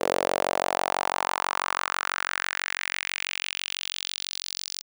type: tone with high-pass filter sweep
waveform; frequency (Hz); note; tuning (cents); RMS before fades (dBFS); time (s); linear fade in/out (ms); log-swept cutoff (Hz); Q
sawtooth; 46.05; F#1; -7; -29; 0-4.82; 20; 490 to 5100; 2.7
effects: none